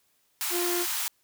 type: high-pass noise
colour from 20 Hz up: white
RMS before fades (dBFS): -30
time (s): 0.41-1.08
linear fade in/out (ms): 0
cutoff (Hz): 750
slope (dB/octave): 48
type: harmonic tone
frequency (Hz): 350.7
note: F4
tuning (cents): +7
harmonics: 1 / 2 / 3 / 4 / 5 / 6 / 7 / 9 / 10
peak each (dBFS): -28 / -39 / -44 / -45 / -47 / -48 / -51 / -49 / -54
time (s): 0.5-0.86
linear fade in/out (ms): 50
effects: white hiss -69 dBFS RMS until 1.23 s